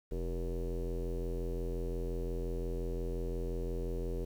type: tone with low-pass filter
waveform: square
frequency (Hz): 42.85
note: F1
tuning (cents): -32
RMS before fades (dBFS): -36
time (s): 0.11-4.25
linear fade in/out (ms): 10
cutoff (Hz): 440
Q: 6.1
effects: 10-bit